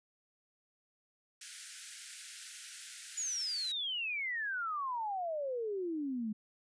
white high-pass noise, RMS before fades -46 dBFS, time 1.41-3.72 s, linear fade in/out 5 ms, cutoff 1400 Hz, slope 96 dB/octave
sine exponential sweep, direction down, 7040 to 207.3 Hz, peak -34 dBFS, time 3.17-6.33 s, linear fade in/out 10 ms
effects resampled to 22050 Hz

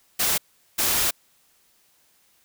white noise bursts at uneven times, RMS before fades -22 dBFS, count 2, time 0.19-0.38 / 0.78-1.11 s, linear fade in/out 10 ms, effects white hiss -62 dBFS RMS until 2.44 s

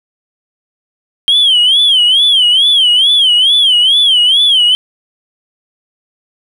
sine tone with vibrato, 3170 Hz, G7, 19 cents sharp, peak -4 dBFS, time 1.28-4.75 s, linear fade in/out 0 ms, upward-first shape sine, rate 2.3 Hz, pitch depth 160 cents each way, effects tanh soft clip ceiling -3 dBFS + 7-bit

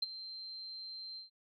sine tone with ADSR envelope, 4135 Hz, C8, 21 cents flat, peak -28 dBFS, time 0.02-1.3 s, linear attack 7 ms, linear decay 22 ms, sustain -15 dB, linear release 130 ms, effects tanh soft clip ceiling -24 dBFS

